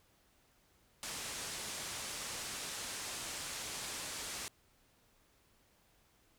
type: low-pass noise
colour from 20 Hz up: white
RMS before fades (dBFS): -43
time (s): 1.03-4.48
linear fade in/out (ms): 0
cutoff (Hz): 9400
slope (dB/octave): 24
effects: pink hiss -70 dBFS RMS until 6.38 s